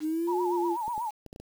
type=exponential two-way sweep; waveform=sine; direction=up then down; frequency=302.8 to 360.5 to 339.9 Hz; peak=-26 dBFS; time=0-0.77 s; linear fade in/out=50 ms; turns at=0.37 s
type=tone with vibrato; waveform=sine; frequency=904 Hz; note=A5; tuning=47 cents sharp; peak=-29 dBFS; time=0.27-1.11 s; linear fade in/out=20 ms; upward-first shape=sine; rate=8.2 Hz; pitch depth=130 cents each way
type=clicks; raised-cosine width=2 ms; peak=-31 dBFS; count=6; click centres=0.88 / 0.979 / 1.263 / 1.329 / 1.361 / 1.4 s
effects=8-bit